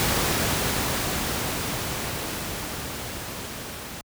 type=noise with level ramp; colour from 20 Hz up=pink; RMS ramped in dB=-22 to -36 dBFS; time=0-4.01 s; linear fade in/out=0 ms; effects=high-pass 60 Hz 12 dB/octave